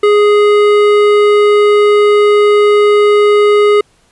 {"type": "tone with hard clipping", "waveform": "triangle", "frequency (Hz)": 415.3, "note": "G#4", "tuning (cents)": 0, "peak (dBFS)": -7, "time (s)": [0.03, 3.81], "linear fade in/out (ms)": 5, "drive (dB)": 17, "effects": ["pink hiss -52 dBFS RMS until 4.11 s", "resampled to 24000 Hz"]}